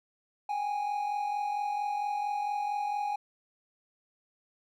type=tone pair together; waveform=triangle; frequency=782 / 826.4 Hz; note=G5 / G#5; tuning=-4 / -9 cents; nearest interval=minor second; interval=95 cents; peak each=-36 / -28 dBFS; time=0.49-3.16 s; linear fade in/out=5 ms; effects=none

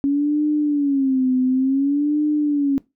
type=tone with vibrato; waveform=sine; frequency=277.1 Hz; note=C#4; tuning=1 cent flat; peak=-15 dBFS; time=0.04-2.78 s; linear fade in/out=0 ms; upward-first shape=sine; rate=0.56 Hz; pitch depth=140 cents each way; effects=noise-tail reverb RT60 0.2 s tail -19 dB re dry

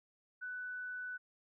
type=tone; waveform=sine; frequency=1492 Hz; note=F#6; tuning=14 cents sharp; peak=-40 dBFS; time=0.41-1.18 s; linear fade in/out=20 ms; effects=none

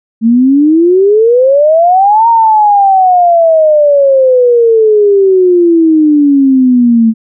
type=exponential two-way sweep; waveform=sine; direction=up then down; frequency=220.7 to 934 to 220.7 Hz; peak=-3 dBFS; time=0.21-7.14 s; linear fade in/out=50 ms; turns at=2.28 s; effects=none

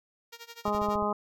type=tone with tremolo; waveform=5% pulse; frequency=466.2 Hz; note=A#4; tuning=in tune; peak=-30 dBFS; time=0.32-0.97 s; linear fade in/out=10 ms; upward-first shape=sine; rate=12 Hz; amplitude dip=90%
type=harmonic tone; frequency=207.7 Hz; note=G#3; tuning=in tune; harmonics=1 / 2 / 3 / 4 / 5 / 6; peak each=-33 / -33 / -33 / -33 / -33 / -33 dBFS; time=0.65-1.13 s; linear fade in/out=5 ms
type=click train; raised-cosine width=5 ms; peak=-29 dBFS; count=6; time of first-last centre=0.68-1.025 s; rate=14.5 Hz
effects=none

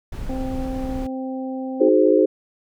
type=noise; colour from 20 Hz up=brown; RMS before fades=-29 dBFS; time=0.12-1.07 s; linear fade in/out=5 ms
type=harmonic tone; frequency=261.6 Hz; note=C4; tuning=in tune; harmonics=1 / 2 / 3; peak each=-26 / -32 / -36 dBFS; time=0.29-1.89 s; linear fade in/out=5 ms
type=chord; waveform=sine; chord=Ab dominant seventh; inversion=second; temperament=equal with one note detuned; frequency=311.1 / 370 / 425.7 / 523.3 Hz; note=Eb4 / Gb4 / Ab4 / C5; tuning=0 / 0 / +43 / 0 cents; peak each=-18 dBFS; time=1.8-2.26 s; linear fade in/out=10 ms
effects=none

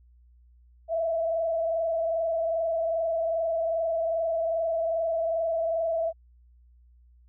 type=tone with frequency modulation; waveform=sine; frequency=659.3 Hz; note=E5; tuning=in tune; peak=-24 dBFS; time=0.88-6.13 s; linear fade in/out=50 ms; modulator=22.5 Hz; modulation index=0.75; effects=added 60 Hz sine -54 dBFS peak until 7.28 s

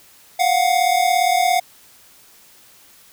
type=tone pair together; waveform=square; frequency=702.6 / 740 Hz; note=F5 / F#5; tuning=+10 / 0 cents; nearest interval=minor second; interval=90 cents; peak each=-18 dBFS; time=0.39-1.6 s; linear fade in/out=10 ms; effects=white hiss -49 dBFS RMS until 3.12 s

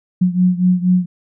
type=beating tone pair; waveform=sine; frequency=180 / 184.2 Hz; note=F#3 / F#3; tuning=-47 / -7 cents; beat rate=4.2 Hz; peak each=-13 / -16 dBFS; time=0.21-1.06 s; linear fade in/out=10 ms; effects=none

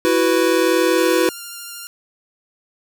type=chord; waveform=square; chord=E suspended second; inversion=none; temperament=equal; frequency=329.6 / 370 / 493.9 Hz; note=E4 / F#4 / B4; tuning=0 / 0 / 0 cents; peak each=-19 dBFS; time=0.05-1.29 s; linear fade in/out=0 ms
type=tone with vibrato; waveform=5% pulse; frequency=1396.9 Hz; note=F6; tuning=in tune; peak=-20 dBFS; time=0.98-1.87 s; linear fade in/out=0 ms; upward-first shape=triangle; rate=13 Hz; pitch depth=18 cents each way
effects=none

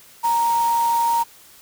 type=tone in noise; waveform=sine; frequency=932.3 Hz; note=A#5; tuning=in tune; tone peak=-16 dBFS; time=0.23-1.24 s; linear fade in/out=20 ms; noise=white; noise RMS=-33 dBFS; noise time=0.23-1.24 s; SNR=+14 dB; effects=white hiss -48 dBFS RMS until 1.61 s

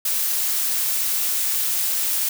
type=noise; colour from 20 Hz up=blue; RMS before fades=-22 dBFS; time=0.05-2.29 s; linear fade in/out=5 ms; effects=none

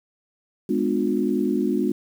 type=chord; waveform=sine; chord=G# diminished seventh; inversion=none; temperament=just; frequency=207.7 / 249.2 / 299 / 358.8 Hz; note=G#3 / B3 / D4 / F4; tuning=0 / +16 / +31 / +47 cents; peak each=-25 dBFS; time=0.69-1.92 s; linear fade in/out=5 ms; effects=8-bit

